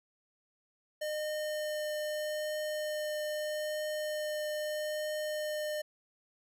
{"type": "tone with vibrato", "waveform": "square", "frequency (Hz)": 608, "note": "D#5", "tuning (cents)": -40, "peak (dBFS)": -34, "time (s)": [1.01, 5.82], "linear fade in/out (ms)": 10, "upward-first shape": "triangle", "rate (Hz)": 0.79, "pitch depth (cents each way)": 8, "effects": []}